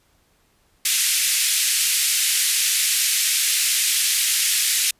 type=band-pass noise; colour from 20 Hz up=white; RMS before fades=-20 dBFS; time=0.85-4.91 s; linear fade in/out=5 ms; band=2000 to 12000 Hz; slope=24 dB/octave; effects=pink hiss -62 dBFS RMS until 4.99 s + resampled to 32000 Hz